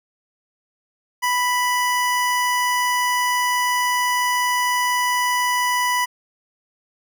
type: tone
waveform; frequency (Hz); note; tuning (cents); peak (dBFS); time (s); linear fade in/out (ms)
25% pulse; 987.8; B5; 0; -14; 1.22-6.06; 20
effects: none